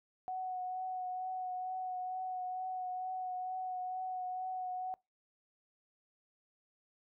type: tone with vibrato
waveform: sine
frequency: 740 Hz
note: F#5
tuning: in tune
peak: -36 dBFS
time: 0.28-4.94 s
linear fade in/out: 0 ms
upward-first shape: triangle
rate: 2.2 Hz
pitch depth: 20 cents each way
effects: noise-tail reverb RT60 0.2 s tail -23 dB re dry